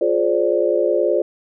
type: chord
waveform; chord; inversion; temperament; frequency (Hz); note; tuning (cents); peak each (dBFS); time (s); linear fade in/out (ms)
sine; D half-diminished seventh; first; just; 352.4 / 422.9 / 528.6 / 587.3; F4 / Ab4 / C5 / D5; +16 / +31 / +18 / 0; -20 / -21 / -20 / -20; 0.01-1.22; 5
effects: none

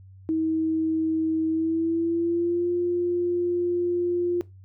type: tone with pitch glide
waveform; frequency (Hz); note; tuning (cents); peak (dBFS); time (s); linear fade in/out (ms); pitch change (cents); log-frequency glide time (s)
sine; 320 to 351; D#4 to F4; +49 to +9; -21; 0.29-4.41; 0; +160; 1.48-2.71
effects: noise-tail reverb RT60 0.2 s tail -19 dB re dry + added 95 Hz sine -45 dBFS peak until 4.64 s

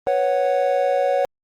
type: chord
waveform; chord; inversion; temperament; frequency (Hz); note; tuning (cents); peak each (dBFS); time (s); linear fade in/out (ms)
triangle; B suspended second; none; equal; 493.9 / 554.4 / 740; B4 / C#5 / F#5; 0 / 0 / 0; -22 / -17 / -20; 0.07-1.25; 0
effects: Opus 32 kbps

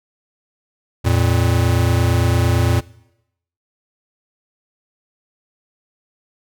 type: tone pair together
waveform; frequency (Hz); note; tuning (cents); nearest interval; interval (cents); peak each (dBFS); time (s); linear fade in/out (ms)
square; 86.13 / 114.9; F2 / A#2; -23 / -25; perfect fourth; 498; -17; 1.04-2.81; 20
effects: noise-tail reverb RT60 0.8 s tail -20 dB re dry

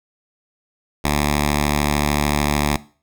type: tone with notch filter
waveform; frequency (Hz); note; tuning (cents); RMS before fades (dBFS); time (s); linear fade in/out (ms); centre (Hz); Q
5% pulse; 73.42; D2; 0; -19; 1.04-2.77; 10; 480; 1.3
effects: noise-tail reverb RT60 0.4 s tail -19 dB re dry

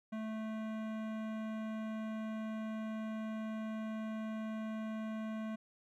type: tone with hard clipping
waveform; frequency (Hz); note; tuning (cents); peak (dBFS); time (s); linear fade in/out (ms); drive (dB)
sine; 219; A3; -8; -40; 0.12-5.56; 10; 17
effects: none

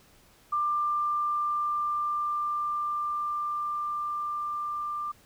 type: tone with level ramp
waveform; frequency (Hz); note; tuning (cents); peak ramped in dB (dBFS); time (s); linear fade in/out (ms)
sine; 1189; D6; +21; -24 to -30; 0.52-5.12; 10
effects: pink hiss -59 dBFS RMS until 5.25 s

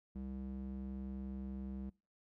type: tone with band-pass filter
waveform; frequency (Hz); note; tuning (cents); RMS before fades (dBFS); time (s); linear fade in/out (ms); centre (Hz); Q
square; 65.8; C2; +10; -44; 0.15-1.9; 10; 180; 1.8
effects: noise-tail reverb RT60 0.3 s tail -24 dB re dry

